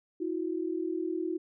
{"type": "tone pair together", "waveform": "sine", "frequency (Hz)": [324.2, 363.9], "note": ["E4", "F#4"], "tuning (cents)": [-29, -29], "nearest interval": "major second", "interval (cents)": 200, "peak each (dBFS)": [-32, -33], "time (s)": [0.2, 1.38], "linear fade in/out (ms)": 10, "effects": []}